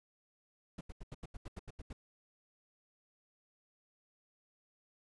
brown noise bursts, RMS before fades -45 dBFS, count 11, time 0.78-1.93 s, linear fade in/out 5 ms, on 30 ms, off 82 ms, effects resampled to 24000 Hz

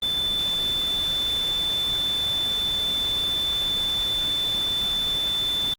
sine tone in noise, 3520 Hz, A7, in tune, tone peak -22 dBFS, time 0.02-5.74 s, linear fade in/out 5 ms, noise pink, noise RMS -36 dBFS, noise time 0.02-5.74 s, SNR +11 dB, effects Opus 24 kbps

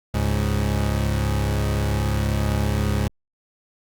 30% pulse tone pair together, 69.36 / 103.83 Hz, C#2 / G#2, +2 / 0 cents, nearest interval perfect fifth, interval 698 cents, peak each -20 dBFS, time 0.14-3.08 s, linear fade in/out 5 ms, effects Opus 48 kbps

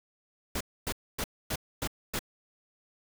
pink noise bursts, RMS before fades -32 dBFS, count 6, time 0.55-2.192 s, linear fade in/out 5 ms, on 57 ms, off 260 ms, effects none

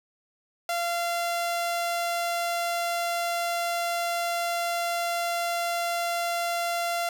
sawtooth tone, 688 Hz, F5, 26 cents flat, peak -22 dBFS, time 0.69-7.09 s, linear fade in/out 2 ms, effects none

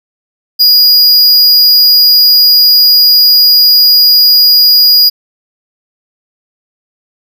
square tone, 4886 Hz, D#8, 32 cents flat, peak -3 dBFS, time 0.59-5.1 s, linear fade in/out 20 ms, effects none

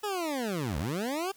20% pulse linear two-way sweep, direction down then up, 430.6 to 65.5 to 402 Hz, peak -25 dBFS, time 0.03-1.32 s, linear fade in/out 10 ms, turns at 0.78 s, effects white hiss -59 dBFS RMS until 1.36 s

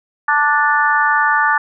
harmonic tone, 293.7 Hz, D4, in tune, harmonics 3 / 4 / 5 / 6, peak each -17 / -17 / -17 / -17 dBFS, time 0.28-1.58 s, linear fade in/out 5 ms, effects none

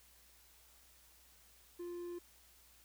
triangle tone, 349.2 Hz, F4, in tune, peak -40 dBFS, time 1.79-2.19 s, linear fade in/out 10 ms, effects added 60 Hz sine -70 dBFS peak until 2.84 s + white hiss -65 dBFS RMS until 2.84 s

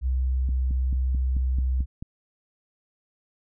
sine tone, 64.2 Hz, C2, 32 cents flat, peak -21 dBFS, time 0.01-1.86 s, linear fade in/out 50 ms
click train, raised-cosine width 5 ms, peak -22 dBFS, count 8, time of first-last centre 0.49-2.025 s, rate 4.56 Hz
effects none

